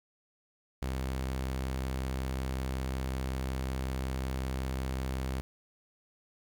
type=tone; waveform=sawtooth; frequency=65.41 Hz; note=C2; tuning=in tune; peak=-28 dBFS; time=0.82-5.41 s; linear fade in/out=0 ms; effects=10-bit